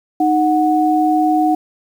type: tone pair together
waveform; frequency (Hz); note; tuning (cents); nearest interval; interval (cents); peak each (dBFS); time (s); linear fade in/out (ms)
sine; 309.8 / 736.8; D#4 / F#5; -7 / -7; octave + minor third; 1500; -14; 0.2-1.55; 5
effects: 7-bit